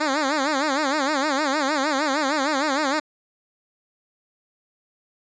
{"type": "tone with vibrato", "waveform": "10% pulse", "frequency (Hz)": 287, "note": "D4", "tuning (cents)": -40, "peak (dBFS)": -12, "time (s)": [0, 3], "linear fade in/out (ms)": 10, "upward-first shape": "sine", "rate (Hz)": 6.5, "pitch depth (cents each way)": 150, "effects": ["resampled to 16000 Hz"]}